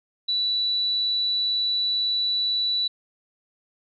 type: tone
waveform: sine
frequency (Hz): 3951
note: B7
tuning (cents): 0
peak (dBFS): -21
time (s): 0.28-2.88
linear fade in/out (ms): 10
effects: none